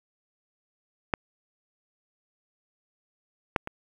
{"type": "clicks", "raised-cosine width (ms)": 0.5, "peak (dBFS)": [-8, -7, -19], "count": 3, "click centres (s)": [1.138, 3.562, 3.674], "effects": ["8-bit"]}